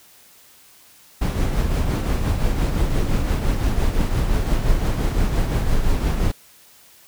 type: noise with tremolo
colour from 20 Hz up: brown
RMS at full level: -17 dBFS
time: 1.21-6.32 s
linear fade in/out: 10 ms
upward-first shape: triangle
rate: 5.8 Hz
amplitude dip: 50%
effects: white hiss -50 dBFS RMS until 7.07 s